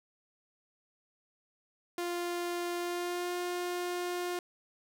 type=tone with pitch glide; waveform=sawtooth; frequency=349.2 to 354.9 Hz; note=F4 to F4; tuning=0 to +28 cents; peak=-29 dBFS; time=1.98-4.39 s; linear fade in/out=2 ms; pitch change=+28 cents; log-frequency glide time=2.77-3.33 s; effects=none